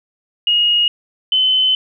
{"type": "tone pair in turn", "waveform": "sine", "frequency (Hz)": [2873, 3044], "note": ["F7", "F#7"], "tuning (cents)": [48, 48], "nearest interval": "minor second", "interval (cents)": 100, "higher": "second", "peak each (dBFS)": -11, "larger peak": "neither", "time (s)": [[0.47, 0.88], [1.32, 1.75]], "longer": "second", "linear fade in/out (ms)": 2, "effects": []}